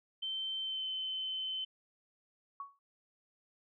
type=tone with pitch glide; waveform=sine; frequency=3100 to 3063 Hz; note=G7 to G7; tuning=-20 to -41 cents; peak=-35 dBFS; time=0.22-1.65 s; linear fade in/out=10 ms; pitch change=-21 cents; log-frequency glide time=0.61-0.86 s
type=tone with exponential decay; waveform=sine; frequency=1117 Hz; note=C#6; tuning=13 cents sharp; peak=-37 dBFS; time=2.6-2.79 s; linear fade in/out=2 ms; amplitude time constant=40 ms
effects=none